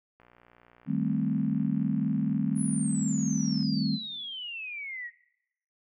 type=click train; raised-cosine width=0.5 ms; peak=-40 dBFS; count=207; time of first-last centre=0.2-3.628 s; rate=60.1 Hz
type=chord; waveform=sine; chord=A half-diminished seventh; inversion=second; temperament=equal; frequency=155.56 / 196 / 220 / 261.6 Hz; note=Eb3 / G3 / A3 / C4; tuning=0 / 0 / 0 / 0 cents; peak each=-31 dBFS; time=0.86-3.99 s; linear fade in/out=50 ms
type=exponential sweep; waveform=sine; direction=down; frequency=10548 to 1858 Hz; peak=-35 dBFS; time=2.55-5.11 s; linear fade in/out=50 ms
effects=noise-tail reverb RT60 0.8 s tail -19 dB re dry